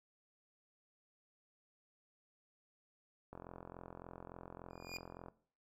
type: click train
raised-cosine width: 1 ms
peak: -35 dBFS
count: 86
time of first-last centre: 3.33-5.284 s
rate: 43.5 Hz
type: tone with exponential growth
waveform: 25% pulse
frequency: 2431 Hz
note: D#7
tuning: 41 cents flat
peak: -36 dBFS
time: 4.7-4.97 s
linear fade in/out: 1 ms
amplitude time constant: 58 ms
effects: noise-tail reverb RT60 0.5 s tail -18 dB re dry + low-pass 12000 Hz 12 dB/octave